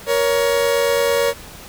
40% pulse tone pair together, 471 / 560 Hz, A#4 / C#5, +18 / +18 cents, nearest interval minor third, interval 300 cents, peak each -17 dBFS, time 0.06-1.34 s, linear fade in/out 50 ms, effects pink hiss -38 dBFS RMS until 1.68 s

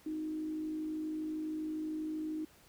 sine tone with frequency modulation, 311.4 Hz, D#4, 2 cents sharp, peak -35 dBFS, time 0.06-2.45 s, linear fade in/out 5 ms, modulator 52.6 Hz, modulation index 0.3, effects pink hiss -62 dBFS RMS until 2.68 s

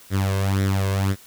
sawtooth tone with flanger, 97.2 Hz, G2, 14 cents flat, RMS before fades -21 dBFS, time 0.1-1.16 s, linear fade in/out 50 ms, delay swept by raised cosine 0.53 to 1.93 ms, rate 1.9 Hz, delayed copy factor +0.7, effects white hiss -48 dBFS RMS until 1.26 s

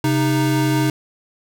square tone pair together, 133.5 / 309.7 Hz, C3 / D#4, +35 / -8 cents, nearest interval octave + minor third, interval 1457 cents, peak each -19 dBFS, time 0.04-0.9 s, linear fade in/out 2 ms, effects none

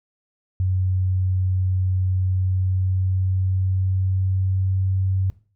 sine tone with pitch glide, 93 to 94.9 Hz, F#2 to F#2, +9 to +44 cents, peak -18 dBFS, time 0.6-5.3 s, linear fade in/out 0 ms, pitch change +35 cents, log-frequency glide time 2.15-4.91 s, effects noise-tail reverb RT60 0.4 s tail -18 dB re dry

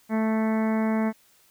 harmonic tone, 220 Hz, A3, in tune, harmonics 1 / 2 / 3 / 4 / 5 / 6 / 7 / 8 / 9 / 10, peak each -22 / -33 / -32 / -35 / -39 / -43 / -43 / -43 / -42 / -43 dBFS, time 0.09-1.13 s, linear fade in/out 50 ms, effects white hiss -60 dBFS RMS until 1.5 s

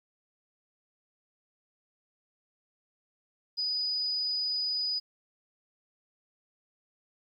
sine tone, 4962 Hz, D#8, 6 cents flat, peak -28 dBFS, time 3.57-5 s, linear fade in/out 20 ms, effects 11-bit

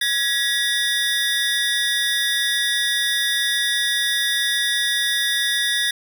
square tone cluster, 1671 / 1928 / 3498 / 3723 Hz, G#6 / B6 / A7 / A#7, +10 / -42 / -11 / -3 cents, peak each -25 dBFS, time 0.01-5.91 s, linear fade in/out 5 ms, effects none

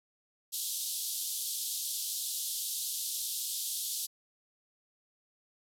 white band-pass noise, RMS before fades -36 dBFS, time 0.52-4.07 s, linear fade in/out 20 ms, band 3300 to 14000 Hz, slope 48 dB/octave, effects none

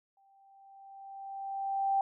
sine tone with exponential growth, 784 Hz, G5, in tune, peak -24 dBFS, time 0.17-2.01 s, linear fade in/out 2 ms, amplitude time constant 400 ms, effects none

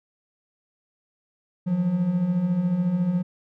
triangle beating tone pair, 165.8 / 179.8 Hz, E3 / F#3, +10 / -49 cents, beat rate 14 Hz, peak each -27 / -19 dBFS, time 1.66-3.23 s, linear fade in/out 20 ms, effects none

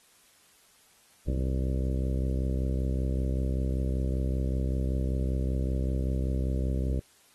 harmonic tone, 65.2 Hz, C2, 5 cents flat, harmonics 1 / 2 / 3 / 4 / 5 / 6 / 7 / 8 / 9, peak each -27 / -33 / -37 / -39 / -41 / -43 / -44 / -45 / -46 dBFS, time 1.27-7 s, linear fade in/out 10 ms, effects white hiss -61 dBFS RMS until 7.34 s + AAC 32 kbps

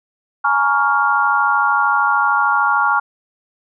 sine chord, Bb minor seventh, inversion third, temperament just, 839.1 / 932.3 / 1118.8 / 1398.5 Hz, Ab5 / Bb5 / Db6 / F6, +18 / 0 / +16 / +2 cents, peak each -19 / -21 / -18 / -16 dBFS, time 0.44-3 s, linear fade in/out 10 ms, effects none

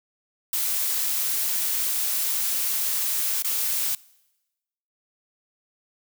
blue noise with dropouts, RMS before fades -25 dBFS, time 0.53-3.95 s, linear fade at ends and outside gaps 2 ms, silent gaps 3.423-3.445 s, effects noise-tail reverb RT60 1.0 s tail -23 dB re dry

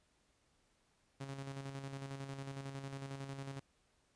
sawtooth tone with tremolo, 136.9 Hz, C#3, 21 cents flat, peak -38 dBFS, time 1.2-3.6 s, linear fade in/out 10 ms, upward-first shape square, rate 11 Hz, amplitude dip 45%, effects pink hiss -75 dBFS RMS until 4.15 s + resampled to 22050 Hz

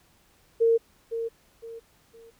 sine tone with echo, 458.2 Hz, A#4, 30 cents flat, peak -17 dBFS, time 0.6-0.78 s, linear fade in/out 20 ms, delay 510 ms, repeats 3, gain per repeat -10 dB, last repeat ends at 2.31 s, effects pink hiss -62 dBFS RMS until 2.39 s

